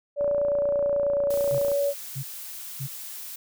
sine tone with pitch glide, 575 to 566.4 Hz, D5 to C#5, -37 to +37 cents, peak -21 dBFS, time 0.16-1.94 s, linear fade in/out 50 ms, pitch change -26 cents, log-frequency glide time 0.41-1.55 s
click train, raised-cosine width 1 ms, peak -23 dBFS, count 45, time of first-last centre 0.21-1.717 s, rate 29.2 Hz
blue noise, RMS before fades -38 dBFS, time 1.3-3.36 s, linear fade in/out 5 ms
sine tone bursts, 136 Hz, C#3, 33 cents flat, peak -29 dBFS, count 3, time 1.51-2.876 s, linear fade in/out 20 ms, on 82 ms, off 560 ms
effects none

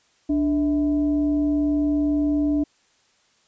sine tone with frequency modulation, 293.7 Hz, D4, in tune, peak -18 dBFS, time 0.29-2.64 s, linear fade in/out 10 ms, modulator 355 Hz, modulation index 0.36, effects white hiss -62 dBFS RMS until 3.47 s + resampled to 16000 Hz

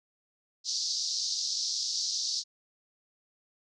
white band-pass noise, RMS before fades -32 dBFS, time 0.64-2.44 s, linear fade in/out 50 ms, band 4200 to 5900 Hz, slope 48 dB/octave, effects none

